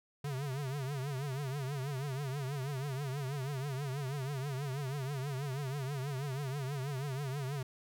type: tone with vibrato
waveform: square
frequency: 137.4 Hz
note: C#3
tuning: 15 cents flat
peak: -36 dBFS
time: 0.24-7.63 s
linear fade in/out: 5 ms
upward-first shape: triangle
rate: 6.2 Hz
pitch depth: 150 cents each way
effects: none